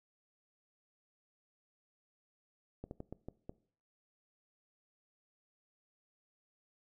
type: slowing click train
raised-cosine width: 2 ms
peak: -30 dBFS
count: 6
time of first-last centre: 2.84-3.495 s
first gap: 71 ms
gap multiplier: 1.31
effects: noise-tail reverb RT60 0.5 s tail -20 dB re dry

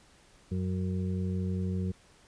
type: harmonic tone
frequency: 92.5 Hz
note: F#2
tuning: in tune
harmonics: 1 / 2 / 4 / 5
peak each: -31 / -32 / -42 / -45 dBFS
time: 0.51-1.92 s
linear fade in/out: 10 ms
effects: pink hiss -60 dBFS RMS until 2.27 s + resampled to 22050 Hz

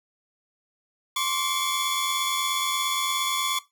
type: tone cluster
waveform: sawtooth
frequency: 1058 / 1147 / 3424 Hz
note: C6 / D6 / A7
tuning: +19 / -41 / -48 cents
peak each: -25 dBFS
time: 1.16-3.59 s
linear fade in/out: 5 ms
effects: noise-tail reverb RT60 0.2 s tail -17 dB re dry

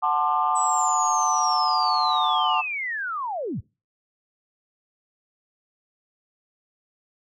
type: chord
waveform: sine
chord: D dominant seventh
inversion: first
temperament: equal with one note detuned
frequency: 740 / 880 / 1046.5 / 1193.1 Hz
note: F#5 / A5 / C6 / D6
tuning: 0 / 0 / 0 / +27 cents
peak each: -25 / -24 / -26 / -23 dBFS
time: 0.02-2.62 s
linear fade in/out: 20 ms
type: linear sweep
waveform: sine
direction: down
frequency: 7990 to 61 Hz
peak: -26 dBFS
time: 0.55-3.61 s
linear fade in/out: 20 ms
effects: noise-tail reverb RT60 0.3 s tail -24 dB re dry + tanh soft clip ceiling -10 dBFS

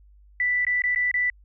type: tone with dropouts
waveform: sine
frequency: 1977 Hz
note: B6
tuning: 1 cent sharp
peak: -20 dBFS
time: 0.4-1.3 s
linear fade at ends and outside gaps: 2 ms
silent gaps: 0.65-0.667 / 0.82-0.838 / 0.949-0.959 / 1.114-1.141 s
effects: added 50 Hz sine -50 dBFS peak until 1.44 s

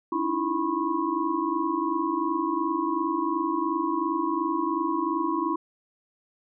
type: tone cluster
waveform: sine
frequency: 283.4 / 311.1 / 333.9 / 989 / 1086 Hz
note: C#4 / D#4 / E4 / B5 / C#6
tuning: +38 / 0 / +22 / +2 / -36 cents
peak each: -34 / -31 / -28 / -30 / -30 dBFS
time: 0.12-5.56 s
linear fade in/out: 5 ms
effects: none

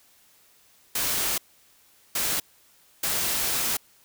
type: noise bursts at uneven times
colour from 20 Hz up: white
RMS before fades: -26 dBFS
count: 3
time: 0.95-1.38 / 2.15-2.4 / 3.03-3.77 s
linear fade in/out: 5 ms
effects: white hiss -59 dBFS RMS until 4.04 s

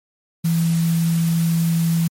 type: tone in noise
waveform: sine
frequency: 165.9 Hz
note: E3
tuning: 11 cents sharp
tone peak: -15 dBFS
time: 0.44-2.08 s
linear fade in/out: 10 ms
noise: white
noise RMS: -33 dBFS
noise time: 0.44-2.08 s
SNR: +15 dB
effects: MP3 64 kbps

